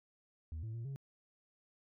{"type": "tone with pitch steps", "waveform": "sine", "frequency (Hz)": [79.6, 111.2, 115.9, 137.1], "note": ["D#2", "A2", "A#2", "C#3"], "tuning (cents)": [40, 19, -10, -19], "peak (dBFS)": -37, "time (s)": [0.52, 0.96], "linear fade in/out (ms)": 0, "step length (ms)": 110, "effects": ["tanh soft clip ceiling -39 dBFS"]}